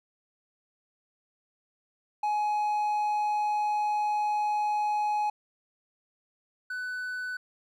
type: tone pair in turn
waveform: triangle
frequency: 840 / 1496.7 Hz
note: G#5 / F#6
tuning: +19 / +19 cents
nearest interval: minor seventh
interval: 1000 cents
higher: second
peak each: -23 / -30 dBFS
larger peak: first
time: 2.23-5.3 / 6.7-7.37 s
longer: first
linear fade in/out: 5 ms
effects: none